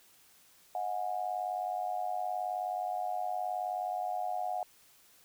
sine tone with amplitude modulation, 727 Hz, F#5, 31 cents flat, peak -28 dBFS, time 0.75-4.63 s, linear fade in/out 2 ms, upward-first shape sine, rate 99.1 Hz, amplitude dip 85%, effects white hiss -62 dBFS RMS until 5.24 s

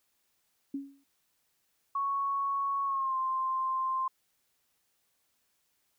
sine tone with exponential decay, 277.2 Hz, C#4, in tune, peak -30 dBFS, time 0.74-1.04 s, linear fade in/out 5 ms, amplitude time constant 65 ms
sine tone with pitch glide, 1108.7 to 1048.3 Hz, C#6 to C6, 0 to +3 cents, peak -28 dBFS, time 1.95-4.08 s, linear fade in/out 5 ms, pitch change -97 cents, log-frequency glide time 2.85-3.16 s
effects white hiss -75 dBFS RMS until 5.98 s

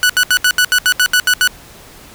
sawtooth tone bursts, 1480 Hz, F#6, in tune, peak -5 dBFS, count 11, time 0.03-1.475 s, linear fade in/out 0 ms, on 65 ms, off 73 ms, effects pink hiss -39 dBFS RMS until 2.14 s

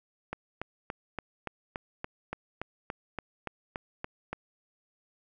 click train, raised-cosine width 0.5 ms, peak -19 dBFS, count 15, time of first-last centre 0.33-4.33 s, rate 3.5 Hz, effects none

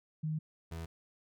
sine / 30% pulse tone pair in turn, 155.7 / 82.48 Hz, D#3 / E2, +2 / +2 cents, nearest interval major seventh, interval 1100 cents, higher first, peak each -32 / -37 dBFS, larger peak first, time 0.23-0.39 / 0.71-0.86 s, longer first, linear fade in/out 10 ms, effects none

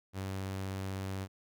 sawtooth tone, 96 Hz, G2, 36 cents flat, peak -32 dBFS, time 0.13-1.28 s, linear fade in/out 50 ms, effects none

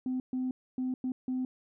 sine tone bursts at uneven times, 256 Hz, C4, 38 cents flat, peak -28 dBFS, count 5, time 0.06-0.2 / 0.33-0.51 / 0.78-0.94 / 1.04-1.12 / 1.28-1.45 s, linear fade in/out 2 ms, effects tanh soft clip ceiling -26 dBFS

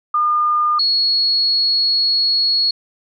sine tone pair in turn, 1212 / 4340 Hz, D#6 / C#8, -46 / -37 cents, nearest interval octave + minor seventh, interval 2209 cents, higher second, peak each -13 dBFS, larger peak neither, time 0.14-0.79 / 0.79-2.71 s, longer second, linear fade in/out 5 ms, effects none

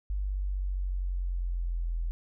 sine exponential sweep, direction down, 49.48 to 41.48 Hz, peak -28 dBFS, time 0.1-2.11 s, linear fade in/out 0 ms, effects none

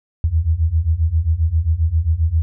sine beating tone pair, 77 / 84.5 Hz, D#2 / E2, -17 / +43 cents, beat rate 7.5 Hz, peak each -18 / -16 dBFS, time 0.24-2.42 s, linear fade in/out 0 ms, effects none

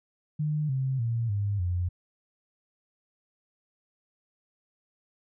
sine tone with pitch steps, 151.3 / 132.48 / 116 / 101.57 / 88.93 Hz, D#3 / C3 / A#2 / G#2 / F2, -48 / +22 / -8 / -38 / +32 cents, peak -25 dBFS, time 0.39-1.89 s, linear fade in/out 10 ms, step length 300 ms, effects none

